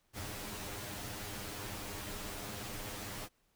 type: noise with comb filter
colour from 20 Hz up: pink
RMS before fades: -43 dBFS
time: 0.13-3.29 s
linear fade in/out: 50 ms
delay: 9.8 ms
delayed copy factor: +0.8
effects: pink hiss -75 dBFS RMS until 3.55 s